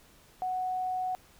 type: tone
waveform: sine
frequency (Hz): 740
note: F#5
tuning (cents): 0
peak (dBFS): -29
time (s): 0.42-1.15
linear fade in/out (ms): 0
effects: pink hiss -59 dBFS RMS until 1.39 s